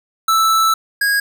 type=tone pair in turn; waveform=square; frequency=1318.5 / 1643.5 Hz; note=E6 / G#6; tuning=0 / -19 cents; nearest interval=major third; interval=381 cents; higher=second; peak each=-12 / -14 dBFS; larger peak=first; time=0.28-0.74 / 1.01-1.2 s; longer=first; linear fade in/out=5 ms; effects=none